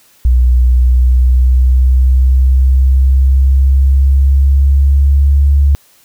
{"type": "tone with pitch glide", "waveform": "sine", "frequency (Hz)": [61.74, 70.51], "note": ["B1", "C#2"], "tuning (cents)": [0, 30], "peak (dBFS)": -5, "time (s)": [0.25, 5.75], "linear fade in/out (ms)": 0, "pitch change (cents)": 230, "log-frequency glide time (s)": [0.63, 5.5], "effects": ["white hiss -48 dBFS RMS until 6.04 s"]}